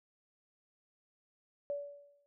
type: tone with exponential decay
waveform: sine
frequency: 573 Hz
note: D5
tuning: 43 cents flat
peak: -32 dBFS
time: 1.7-2.26 s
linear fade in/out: 0 ms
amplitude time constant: 120 ms
effects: none